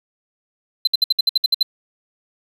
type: tone bursts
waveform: triangle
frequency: 4066 Hz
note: B7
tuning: 50 cents sharp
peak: -10 dBFS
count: 10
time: 0.85-1.629 s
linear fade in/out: 5 ms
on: 23 ms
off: 61 ms
effects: none